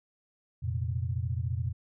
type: chord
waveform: sine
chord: F suspended fourth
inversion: none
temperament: equal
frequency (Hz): 87.31 / 116.54 / 130.81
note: F2 / Bb2 / C3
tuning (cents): 0 / 0 / 0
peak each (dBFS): -32 / -32 / -36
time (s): 0.62-1.73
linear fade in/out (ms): 20
effects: none